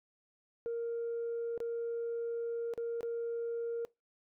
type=tone with dropouts; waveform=sine; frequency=466.2 Hz; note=A#4; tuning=in tune; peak=-32 dBFS; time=0.66-3.85 s; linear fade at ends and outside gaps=0 ms; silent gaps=1.577-1.603 / 2.737-2.777 / 3.008-3.03 s; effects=noise-tail reverb RT60 0.2 s tail -23 dB re dry + tanh soft clip ceiling -31 dBFS